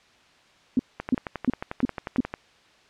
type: tone bursts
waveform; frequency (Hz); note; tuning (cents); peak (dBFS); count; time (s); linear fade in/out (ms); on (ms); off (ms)
sine; 252; B3; +35; -16; 5; 0.77-2.205; 2; 23; 330
type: click train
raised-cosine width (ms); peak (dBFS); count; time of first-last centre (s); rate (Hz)
0.5; -15; 16; 1-2.339; 11.2
effects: white hiss -57 dBFS RMS until 2.89 s + low-pass 4000 Hz 12 dB/octave